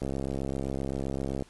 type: click train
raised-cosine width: 2 ms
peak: -19 dBFS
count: 96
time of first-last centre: 0.02-1.423 s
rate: 67.7 Hz
effects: pink hiss -58 dBFS RMS until 1.49 s + resampled to 24000 Hz